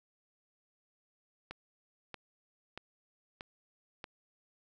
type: click train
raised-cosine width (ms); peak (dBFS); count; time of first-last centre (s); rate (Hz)
0.3; -26; 5; 1.51-4.042; 1.58
effects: none